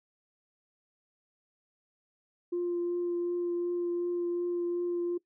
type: tone with vibrato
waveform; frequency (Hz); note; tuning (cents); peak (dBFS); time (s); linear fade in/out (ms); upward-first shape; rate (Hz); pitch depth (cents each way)
sine; 349.2; F4; 0; -27; 2.52-5.18; 10; triangle; 2.7; 13
effects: noise-tail reverb RT60 0.1 s tail -21 dB re dry + tanh soft clip ceiling -25 dBFS